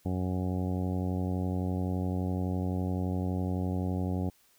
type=harmonic tone; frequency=91.8 Hz; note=F#2; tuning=13 cents flat; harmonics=1 / 2 / 3 / 4 / 5 / 6 / 7 / 8 / 9; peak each=-31 / -33 / -36 / -42 / -44 / -45 / -49 / -45 / -49 dBFS; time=0.05-4.3 s; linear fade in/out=10 ms; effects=white hiss -65 dBFS RMS until 4.58 s